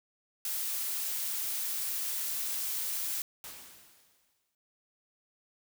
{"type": "noise", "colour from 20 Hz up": "blue", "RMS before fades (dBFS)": -34, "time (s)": [0.45, 3.22], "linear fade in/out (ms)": 2}
{"type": "noise with exponential decay", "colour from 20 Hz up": "white", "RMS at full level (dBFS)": -43, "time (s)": [3.44, 4.55], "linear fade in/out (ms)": 1, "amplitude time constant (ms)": 240}
{"effects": []}